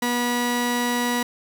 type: tone pair together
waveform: sawtooth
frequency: 242.6 / 970.4 Hz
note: B3 / B5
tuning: -31 / -31 cents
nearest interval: 2 octaves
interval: 2400 cents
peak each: -19 / -20 dBFS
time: 0.02-1.23 s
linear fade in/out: 5 ms
effects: none